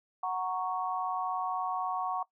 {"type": "chord", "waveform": "sine", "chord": "F# major", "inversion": "none", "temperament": "equal", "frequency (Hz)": [740, 932.3, 1108.7], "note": ["F#5", "A#5", "C#6"], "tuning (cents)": [0, 0, 0], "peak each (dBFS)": [-33, -37, -34], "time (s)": [0.23, 2.23], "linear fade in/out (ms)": 5, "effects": ["noise-tail reverb RT60 0.1 s tail -19 dB re dry"]}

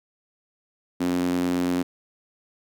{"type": "tone with high-pass filter", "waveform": "sawtooth", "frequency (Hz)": 89, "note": "F2", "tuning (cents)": 33, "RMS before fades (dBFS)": -24, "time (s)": [1, 1.83], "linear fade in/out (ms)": 10, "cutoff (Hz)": 250, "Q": 4.3, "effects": []}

